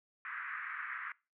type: band-pass noise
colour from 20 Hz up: white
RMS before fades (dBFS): -42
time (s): 0.25-1.12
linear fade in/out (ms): 2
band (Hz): 1200 to 2000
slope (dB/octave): 48
effects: noise-tail reverb RT60 0.3 s tail -23 dB re dry